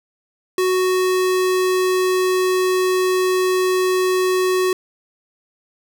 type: tone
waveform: square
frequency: 370 Hz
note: F#4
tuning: in tune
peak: -16 dBFS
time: 0.58-4.73 s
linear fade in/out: 2 ms
effects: none